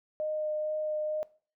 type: tone with vibrato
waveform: sine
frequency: 613 Hz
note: D#5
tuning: 26 cents flat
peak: -29 dBFS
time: 0.2-1.23 s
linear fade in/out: 0 ms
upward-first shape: sine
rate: 2.2 Hz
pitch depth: 9 cents each way
effects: noise-tail reverb RT60 0.4 s tail -20 dB re dry